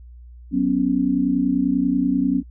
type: chord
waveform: sine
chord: F# suspended fourth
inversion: none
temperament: equal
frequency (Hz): 185 / 246.9 / 277.2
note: F#3 / B3 / C#4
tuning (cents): 0 / 0 / 0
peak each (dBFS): -24 / -21 / -19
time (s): 0.51-2.43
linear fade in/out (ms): 50
effects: noise-tail reverb RT60 0.1 s tail -25 dB re dry + added 60 Hz sine -39 dBFS peak until 2.5 s